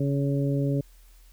harmonic tone, 140 Hz, C#3, 18 cents sharp, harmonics 1 / 2 / 3 / 4, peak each -24 / -28 / -33 / -34 dBFS, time 0-0.81 s, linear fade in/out 5 ms, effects added 41 Hz sine -50 dBFS peak until 1.32 s + white hiss -61 dBFS RMS until 1.32 s

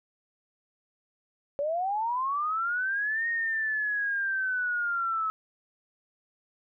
sine linear two-way sweep, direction up then down, 554.4 to 1864.7 to 1289 Hz, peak -26 dBFS, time 1.59-5.3 s, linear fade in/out 0 ms, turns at 3.28 s, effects none

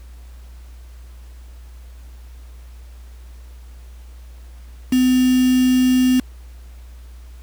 sine tone with quantisation, 254.5 Hz, C4, 48 cents flat, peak -12 dBFS, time 4.92-6.2 s, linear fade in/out 5 ms, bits 4, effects added 60 Hz sine -36 dBFS peak until 7.42 s + pink hiss -53 dBFS RMS until 7.42 s

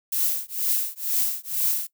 violet noise with tremolo, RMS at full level -21 dBFS, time 0.12-1.87 s, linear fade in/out 5 ms, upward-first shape triangle, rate 2.1 Hz, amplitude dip 100%, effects noise-tail reverb RT60 0.1 s tail -20 dB re dry

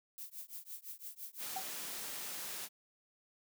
violet noise with tremolo, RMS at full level -44 dBFS, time 0.18-1.54 s, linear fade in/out 0 ms, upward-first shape triangle, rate 5.9 Hz, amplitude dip 100%
white noise, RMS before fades -43 dBFS, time 1.38-2.69 s, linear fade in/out 50 ms
sine tone with exponential decay, 763 Hz, G5, 47 cents flat, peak -34 dBFS, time 1.56-1.68 s, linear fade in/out 5 ms, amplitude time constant 25 ms
effects high-pass 150 Hz 12 dB/octave

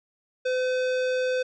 sine tone with hard clipping, 509 Hz, C5, 48 cents flat, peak -25 dBFS, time 0.45-1.43 s, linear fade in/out 10 ms, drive 16 dB, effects resampled to 24000 Hz

